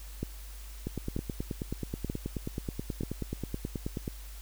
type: two click trains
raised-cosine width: 3 ms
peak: -20 / -19 dBFS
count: 31 / 4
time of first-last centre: 0.87-4.079 / 0.23-3.034 s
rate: 9.35 / 1.07 Hz
effects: added 50 Hz sine -42 dBFS peak until 4.41 s + white hiss -52 dBFS RMS until 4.41 s